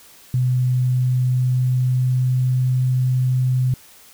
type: tone with pitch glide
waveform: sine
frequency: 126.3 to 127.69 Hz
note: B2 to C3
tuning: +39 to -42 cents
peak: -15 dBFS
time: 0.34-3.74 s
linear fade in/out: 2 ms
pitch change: +19 cents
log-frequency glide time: 0.8-2.75 s
effects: white hiss -47 dBFS RMS until 4.13 s